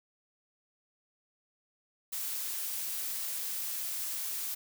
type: noise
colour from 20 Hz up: blue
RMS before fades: -36 dBFS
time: 2.12-4.55 s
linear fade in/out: 10 ms
effects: none